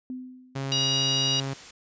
sine tone with exponential decay, 254.6 Hz, C4, 47 cents flat, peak -30 dBFS, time 0.1-0.84 s, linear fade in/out 1 ms, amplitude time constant 160 ms
sawtooth tone, 136 Hz, C#3, 33 cents flat, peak -25 dBFS, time 0.55-1.54 s, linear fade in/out 10 ms
harmonic tone, 954 Hz, A#5, 40 cents sharp, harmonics 3 / 4 / 5 / 6, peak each -26 / -28 / -30 / -32 dBFS, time 0.72-1.4 s, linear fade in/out 0 ms
white noise, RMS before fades -44 dBFS, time 0.77-1.71 s, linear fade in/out 5 ms
effects resampled to 16000 Hz

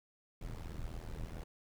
brown noise with amplitude modulation, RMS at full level -39 dBFS, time 0.41-1.44 s, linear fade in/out 5 ms, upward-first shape sine, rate 81.5 Hz, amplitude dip 90%, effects none

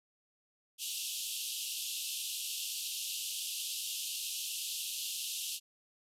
pink band-pass noise, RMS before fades -39 dBFS, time 0.78-5.6 s, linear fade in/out 50 ms, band 2700 to 14000 Hz, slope 96 dB/octave, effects none

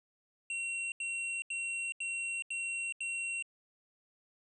square tone bursts, 2734 Hz, F7, 37 cents flat, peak -35 dBFS, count 6, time 0.5-3.425 s, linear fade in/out 2 ms, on 420 ms, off 81 ms, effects resampled to 22050 Hz

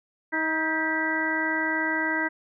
harmonic tone with a mistuned harmonic, 316.7 Hz, D#4, 31 cents sharp, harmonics 1 / 2 / 3 / 4 / 5 / 6, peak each -30 / -35 / -32 / -39 / -28 / -28 dBFS, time 0.32-2.29 s, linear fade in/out 20 ms, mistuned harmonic 6, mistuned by +51 cents, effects none

